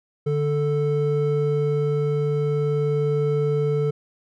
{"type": "tone pair together", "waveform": "triangle", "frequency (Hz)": [146.83, 440], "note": ["D3", "A4"], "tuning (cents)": [0, 0], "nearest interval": "octave + perfect fifth", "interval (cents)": 1900, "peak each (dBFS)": -20, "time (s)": [0.26, 3.91], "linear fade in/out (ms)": 10, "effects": []}